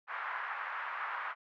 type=band-pass noise; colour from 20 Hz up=pink; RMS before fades=-39 dBFS; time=0.07-1.35 s; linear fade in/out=50 ms; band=1000 to 1800 Hz; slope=24 dB/octave; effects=none